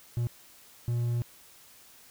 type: tone bursts at uneven times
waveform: triangle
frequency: 119.4 Hz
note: A#2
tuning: 42 cents sharp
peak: -24 dBFS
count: 2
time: 0.17-0.27 / 0.88-1.22 s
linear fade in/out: 0 ms
effects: white hiss -55 dBFS RMS until 2.1 s